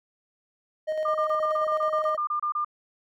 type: tone with tremolo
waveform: triangle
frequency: 622.3 Hz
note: D#5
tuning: in tune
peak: -22 dBFS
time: 0.87-2.17 s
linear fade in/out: 20 ms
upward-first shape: square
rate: 9.4 Hz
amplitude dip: 35%
type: tone bursts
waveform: sine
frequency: 1200 Hz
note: D6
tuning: 37 cents sharp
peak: -24 dBFS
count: 13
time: 1.05-2.647 s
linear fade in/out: 5 ms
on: 97 ms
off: 28 ms
effects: none